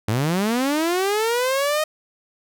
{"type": "linear sweep", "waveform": "sawtooth", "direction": "up", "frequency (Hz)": [100, 626], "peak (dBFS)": -15, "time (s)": [0.08, 1.84], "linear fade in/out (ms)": 5, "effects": []}